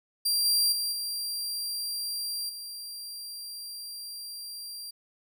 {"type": "tone with level steps", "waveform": "sawtooth", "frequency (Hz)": 4739, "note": "D8", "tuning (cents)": 15, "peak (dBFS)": [-21, -19, -25, -28, -35], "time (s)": [0.25, 4.91], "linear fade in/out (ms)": 10, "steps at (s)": [0.45, 0.72, 0.92, 2.49], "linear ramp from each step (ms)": 5, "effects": []}